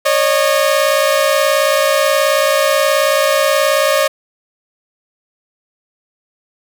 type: tone pair together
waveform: sawtooth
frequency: 552 / 610.6 Hz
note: C#5 / D#5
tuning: -7 / -33 cents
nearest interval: major second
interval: 174 cents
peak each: -10 dBFS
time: 0.05-4.08 s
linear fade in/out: 10 ms
effects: 7-bit